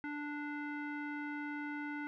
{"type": "tone with low-pass filter", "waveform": "square", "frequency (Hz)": 293.7, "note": "D4", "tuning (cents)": 0, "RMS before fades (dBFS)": -41, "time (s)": [0.04, 2.07], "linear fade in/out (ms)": 0, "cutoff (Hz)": 1800, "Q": 9.6, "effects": []}